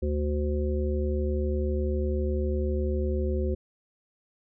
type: harmonic tone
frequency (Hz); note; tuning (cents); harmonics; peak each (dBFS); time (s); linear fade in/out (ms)
74; D2; +14; 1 / 3 / 5 / 7; -26 / -34 / -31 / -35; 0.02-3.55; 10
effects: none